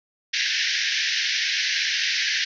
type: band-pass noise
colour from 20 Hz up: pink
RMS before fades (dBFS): -24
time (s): 0.33-2.45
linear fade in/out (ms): 10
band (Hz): 1600 to 6000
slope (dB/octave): 96
effects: none